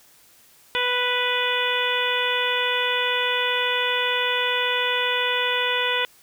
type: harmonic tone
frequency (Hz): 493.9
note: B4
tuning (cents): 0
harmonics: 1 / 2 / 3 / 4 / 5 / 6 / 7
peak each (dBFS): -28 / -28 / -28 / -28 / -28 / -28 / -28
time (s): 0.75-6.05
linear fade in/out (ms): 0
effects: white hiss -54 dBFS RMS until 6.22 s